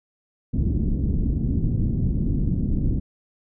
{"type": "low-pass noise", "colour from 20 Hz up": "pink", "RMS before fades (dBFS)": -22, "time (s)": [0.53, 3], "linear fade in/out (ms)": 10, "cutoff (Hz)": 270, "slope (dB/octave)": 24, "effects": []}